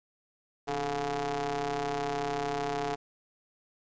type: ring-modulated tone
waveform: sawtooth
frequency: 138.59 Hz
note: C#3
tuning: in tune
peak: -23 dBFS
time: 0.67-2.96 s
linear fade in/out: 20 ms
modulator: 571 Hz
effects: resampled to 16000 Hz + 10-bit